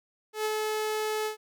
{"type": "tone with ADSR envelope", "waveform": "sawtooth", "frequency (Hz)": 430.6, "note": "A4", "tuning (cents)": -37, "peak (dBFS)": -22, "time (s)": [0.33, 1.37], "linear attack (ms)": 120, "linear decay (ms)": 34, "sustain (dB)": -2, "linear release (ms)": 110, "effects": []}